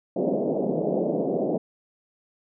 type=band-pass noise; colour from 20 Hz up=white; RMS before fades=-25 dBFS; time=0.16-1.58 s; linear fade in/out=5 ms; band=160 to 640 Hz; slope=48 dB/octave; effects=none